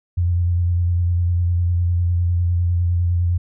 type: tone with vibrato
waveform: sine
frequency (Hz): 87.3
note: F2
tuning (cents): 0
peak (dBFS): -15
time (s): 0.17-3.38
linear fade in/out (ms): 10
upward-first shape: sine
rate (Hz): 9.9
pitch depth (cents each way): 27
effects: none